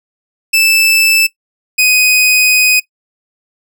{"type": "tone pair in turn", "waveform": "sawtooth", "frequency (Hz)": [2637, 2500], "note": ["E7", "D#7"], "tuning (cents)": [0, 8], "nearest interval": "minor second", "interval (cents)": 92, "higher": "first", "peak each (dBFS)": -4, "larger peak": "neither", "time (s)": [[0.53, 1.27], [1.78, 2.8]], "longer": "second", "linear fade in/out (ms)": 10, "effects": ["noise-tail reverb RT60 0.1 s tail -18 dB re dry"]}